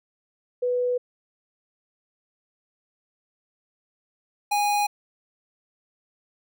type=tone pair in turn; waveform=sine / square; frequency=493.9 / 823.9 Hz; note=B4 / G#5; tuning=0 / -14 cents; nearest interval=major sixth; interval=886 cents; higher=second; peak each=-21 dBFS; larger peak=neither; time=0.62-0.98 / 4.51-4.87 s; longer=neither; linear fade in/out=10 ms; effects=none